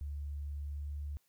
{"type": "tone with pitch glide", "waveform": "sine", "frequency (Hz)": [72.2, 72.7], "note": ["D2", "D2"], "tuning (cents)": [-29, -17], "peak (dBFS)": -37, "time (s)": [0.01, 1.17], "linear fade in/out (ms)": 0, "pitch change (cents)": 12, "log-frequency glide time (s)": [0.61, 0.97], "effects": ["white hiss -75 dBFS RMS until 1.28 s"]}